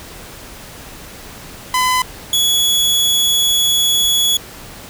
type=tone pair in turn; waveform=sawtooth; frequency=1011 / 3380 Hz; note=B5 / G#7; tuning=+40 / +30 cents; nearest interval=octave + major sixth; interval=2090 cents; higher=second; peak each=-9 dBFS; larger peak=neither; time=1.74-2.02 / 2.33-4.37 s; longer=second; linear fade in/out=2 ms; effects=pink hiss -35 dBFS RMS until 4.89 s